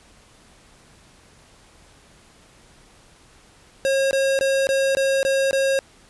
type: tone bursts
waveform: square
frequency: 541 Hz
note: C#5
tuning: 42 cents flat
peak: -18 dBFS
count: 7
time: 3.85-5.79 s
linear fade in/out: 0 ms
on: 260 ms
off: 20 ms
effects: pink hiss -52 dBFS RMS until 6.09 s + resampled to 24000 Hz